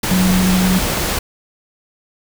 sine tone in noise, 185 Hz, F#3, in tune, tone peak -12 dBFS, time 0.11-0.79 s, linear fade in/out 5 ms, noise pink, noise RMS -19 dBFS, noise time 0.03-1.19 s, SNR +4 dB, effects none

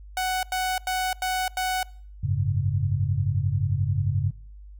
sawtooth tone bursts, 744 Hz, F#5, 9 cents sharp, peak -20 dBFS, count 5, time 0.17-1.83 s, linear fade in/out 2 ms, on 260 ms, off 90 ms
sine chord, F# suspended second, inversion none, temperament equal, 92.5 / 103.83 / 138.59 Hz, F#2 / G#2 / C#3, 0 / 0 / 0 cents, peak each -26 dBFS, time 2.23-4.31 s, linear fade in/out 10 ms
effects noise-tail reverb RT60 0.5 s tail -23 dB re dry + added 50 Hz sine -41 dBFS peak until 4.79 s

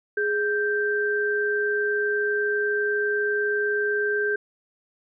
sine tone pair together, 416.2 / 1568 Hz, G#4 / G6, +4 / 0 cents, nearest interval octave + major seventh, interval 2296 cents, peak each -24 dBFS, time 0.17-4.36 s, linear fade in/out 5 ms, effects none

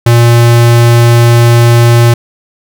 square tone, 118.2 Hz, A#2, 24 cents sharp, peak -3 dBFS, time 0.06-2.14 s, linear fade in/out 5 ms, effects none

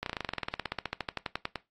slowing click train, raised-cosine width 0.3 ms, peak -16 dBFS, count 26, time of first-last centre 0.03-1.557 s, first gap 32 ms, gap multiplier 1.05, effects noise-tail reverb RT60 0.2 s tail -18 dB re dry + AAC 32 kbps

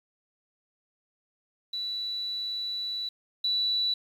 sine tone pair in turn, 3951 / 3951 Hz, B7 / B7, 0 / 0 cents, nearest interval unison, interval 0 cents, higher neither, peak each -30 / -24 dBFS, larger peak second, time 1.73-3.09 / 3.44-3.94 s, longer first, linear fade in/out 5 ms, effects 9-bit

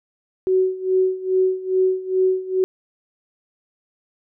sine tone with tremolo, 374.3 Hz, F#4, 20 cents sharp, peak -13 dBFS, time 0.47-2.64 s, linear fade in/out 0 ms, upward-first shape sine, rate 2.4 Hz, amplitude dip 85%, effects none

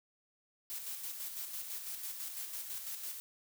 blue noise with tremolo, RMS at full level -41 dBFS, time 0.7-3.2 s, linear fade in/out 0 ms, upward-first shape square, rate 6 Hz, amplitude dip 40%, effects none

